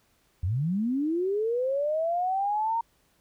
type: linear sweep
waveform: sine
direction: up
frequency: 79 to 932.3 Hz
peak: -24 dBFS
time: 0.43-2.81 s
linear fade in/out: 5 ms
effects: pink hiss -67 dBFS RMS until 3.2 s